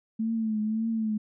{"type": "tone with vibrato", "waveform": "sine", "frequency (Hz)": 220, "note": "A3", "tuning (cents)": 0, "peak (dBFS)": -25, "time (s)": [0.19, 1.18], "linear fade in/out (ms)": 10, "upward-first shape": "triangle", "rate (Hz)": 1.8, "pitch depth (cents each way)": 64, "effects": []}